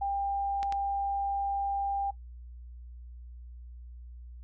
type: tone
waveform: sine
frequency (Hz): 796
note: G5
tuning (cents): +26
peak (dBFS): -28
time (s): 0.01-2.11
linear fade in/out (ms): 10
type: clicks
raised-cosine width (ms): 0.2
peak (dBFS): -22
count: 2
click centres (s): 0.63 / 0.724
effects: noise-tail reverb RT60 0.1 s tail -19 dB re dry + added 60 Hz sine -43 dBFS peak until 4.43 s